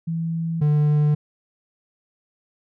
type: tone pair in turn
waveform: sine / triangle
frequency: 164.81 / 149.08 Hz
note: E3 / D3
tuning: 0 / +26 cents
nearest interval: major second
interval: 174 cents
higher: first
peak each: -22 / -13 dBFS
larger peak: second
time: 0.07-0.61 / 0.61-1.15 s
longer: neither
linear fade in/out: 10 ms
effects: none